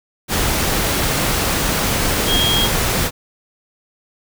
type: tone in noise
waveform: sine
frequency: 3254 Hz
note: G#7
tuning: 36 cents flat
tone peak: -16 dBFS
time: 2.26-2.69 s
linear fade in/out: 50 ms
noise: pink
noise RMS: -18 dBFS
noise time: 0.28-3.11 s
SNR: -1 dB
effects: none